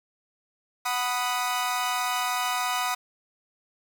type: chord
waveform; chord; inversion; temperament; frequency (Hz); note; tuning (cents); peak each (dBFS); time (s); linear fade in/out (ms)
sawtooth; B major; second; equal; 740 / 987.8 / 1244.5; F#5 / B5 / D#6; 0 / 0 / 0; -26; 0.85-2.95; 10
effects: 8-bit